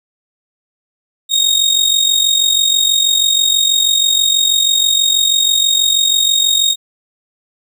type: tone with amplitude modulation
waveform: 30% pulse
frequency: 3729 Hz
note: A#7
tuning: in tune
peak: -5 dBFS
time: 1.29-6.76 s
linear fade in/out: 50 ms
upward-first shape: sine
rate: 46.2 Hz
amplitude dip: 65%
effects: none